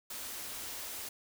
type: band-stop noise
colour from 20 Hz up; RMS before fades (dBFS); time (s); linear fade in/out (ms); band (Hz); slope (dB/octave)
white; -42; 0.1-1.09; 5; 120 to 190; 96
effects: none